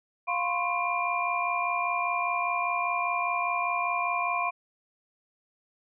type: tone cluster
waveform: sine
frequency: 701 / 1020 / 1085 / 2394 Hz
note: F5 / C6 / C#6 / D7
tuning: +6 / -44 / -37 / +33 cents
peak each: -31 dBFS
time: 0.27-4.51 s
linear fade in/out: 20 ms
effects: none